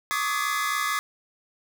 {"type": "tone cluster", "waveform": "45% pulse", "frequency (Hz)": [1119, 1186, 1250, 1699, 2047], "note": ["C#6", "D6", "D#6", "G#6", "C7"], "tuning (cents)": [16, 17, 8, 39, -38], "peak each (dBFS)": -31, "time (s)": [0.11, 0.99], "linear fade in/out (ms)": 0, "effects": []}